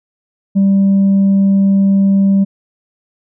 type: tone with tanh clipping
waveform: sine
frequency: 196 Hz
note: G3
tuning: in tune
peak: -8 dBFS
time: 0.55-2.45 s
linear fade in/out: 20 ms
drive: 1 dB
effects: none